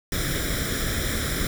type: noise with comb filter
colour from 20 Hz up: pink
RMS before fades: -26 dBFS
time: 0.12-1.47 s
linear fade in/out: 2 ms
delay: 0.55 ms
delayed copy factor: +0.8
effects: none

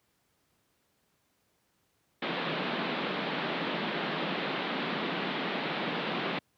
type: band-pass noise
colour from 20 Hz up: pink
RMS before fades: -33 dBFS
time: 2.22-6.39 s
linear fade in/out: 5 ms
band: 160 to 3900 Hz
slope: 48 dB/octave
effects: pink hiss -73 dBFS RMS until 6.57 s + high-pass 80 Hz 12 dB/octave

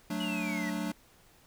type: chord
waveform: square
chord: D major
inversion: first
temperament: equal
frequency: 185 / 220 / 293.7 Hz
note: F#3 / A3 / D4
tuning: 0 / 0 / 0 cents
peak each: -37 dBFS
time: 0.1-0.92 s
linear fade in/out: 5 ms
type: exponential sweep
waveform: triangle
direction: down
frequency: 2962 to 1915 Hz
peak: -35 dBFS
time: 0.2-0.7 s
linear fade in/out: 5 ms
effects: pink hiss -61 dBFS RMS until 1.46 s

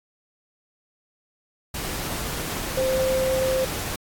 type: tone in noise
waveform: sine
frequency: 523 Hz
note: C5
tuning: 1 cent flat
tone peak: -20 dBFS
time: 2.77-3.65 s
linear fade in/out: 5 ms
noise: pink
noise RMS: -30 dBFS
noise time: 1.74-3.96 s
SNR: +7 dB
effects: AAC 64 kbps

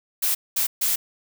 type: noise bursts at uneven times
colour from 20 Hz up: blue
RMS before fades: -22 dBFS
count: 3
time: 0.22-0.35 / 0.56-0.67 / 0.81-0.96 s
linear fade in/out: 10 ms
effects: none

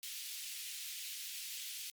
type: high-pass noise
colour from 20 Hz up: pink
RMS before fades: -45 dBFS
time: 0.03-1.9 s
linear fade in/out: 0 ms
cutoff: 2600 Hz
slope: 24 dB/octave
effects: Opus 48 kbps

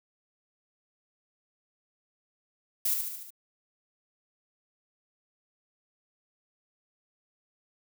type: noise with echo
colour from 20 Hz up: violet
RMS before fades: -27 dBFS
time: 2.85-2.94 s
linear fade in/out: 5 ms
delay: 73 ms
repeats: 5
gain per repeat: -4 dB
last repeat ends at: 3.305 s
effects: none

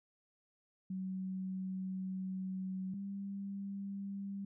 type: tone pair in turn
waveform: sine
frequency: 188.1 / 197.91 Hz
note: F#3 / G3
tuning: +29 / +17 cents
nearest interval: minor second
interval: 88 cents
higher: second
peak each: -37 / -39 dBFS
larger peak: first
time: 0.9-2.94 / 2.94-4.45 s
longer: first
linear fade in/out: 5 ms
effects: none

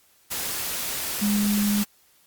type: tone in noise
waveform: sine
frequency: 206.1 Hz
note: G#3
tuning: 13 cents flat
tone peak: -20 dBFS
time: 1.21-1.84 s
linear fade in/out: 20 ms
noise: white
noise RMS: -29 dBFS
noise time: 0.3-1.85 s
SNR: +6 dB
effects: white hiss -60 dBFS RMS until 2.26 s + Opus 48 kbps

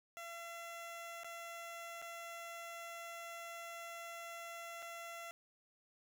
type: tone with dropouts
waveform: 15% pulse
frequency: 678 Hz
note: E5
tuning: 49 cents sharp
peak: -40 dBFS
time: 0.17-5.31 s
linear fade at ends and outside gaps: 0 ms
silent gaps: 1.234-1.245 / 2.017-2.024 / 4.822-4.826 s
effects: none

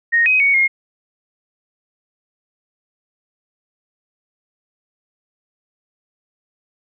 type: tone with pitch steps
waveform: sine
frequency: 1861 / 2522 / 2232 / 2141 Hz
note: A#6 / D#7 / C#7 / C7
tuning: -3 / +23 / +11 / +39 cents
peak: -11 dBFS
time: 0.12-0.68 s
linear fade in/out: 20 ms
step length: 140 ms
effects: none

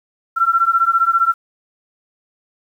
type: beating tone pair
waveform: sine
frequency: 1348 / 1363 Hz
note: E6 / F6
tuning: +38 / -43 cents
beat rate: 15 Hz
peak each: -15 dBFS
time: 0.36-1.34 s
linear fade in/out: 20 ms
effects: 8-bit

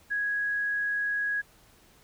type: tone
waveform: sine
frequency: 1661.2 Hz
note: G#6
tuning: in tune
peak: -26 dBFS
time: 0.1-1.42 s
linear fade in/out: 20 ms
effects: pink hiss -59 dBFS RMS until 2.03 s

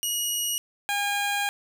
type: tone pair in turn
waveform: 15% pulse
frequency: 2899 / 811.2 Hz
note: F#7 / G#5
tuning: -36 / -41 cents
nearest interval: octave + minor seventh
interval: 2205 cents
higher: first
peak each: -18 dBFS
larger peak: neither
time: 0.03-0.58 / 0.89-1.49 s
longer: second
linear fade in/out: 0 ms
effects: none

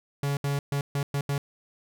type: tone bursts at uneven times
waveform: 45% pulse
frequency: 141.3 Hz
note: C#3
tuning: 34 cents sharp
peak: -25 dBFS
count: 6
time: 0.23-0.37 / 0.44-0.59 / 0.72-0.81 / 0.95-1.03 / 1.14-1.21 / 1.29-1.38 s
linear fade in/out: 2 ms
effects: none

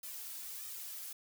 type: noise with flanger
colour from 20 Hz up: blue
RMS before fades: -45 dBFS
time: 0.03-1.13 s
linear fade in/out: 5 ms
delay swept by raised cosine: 1.6 to 3.1 ms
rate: 1.6 Hz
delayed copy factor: +0.7
effects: none

